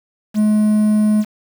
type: tone with quantisation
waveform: triangle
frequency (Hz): 212.5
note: G#3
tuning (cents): +40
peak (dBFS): -9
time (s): 0.34-1.25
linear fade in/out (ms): 50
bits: 6
effects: none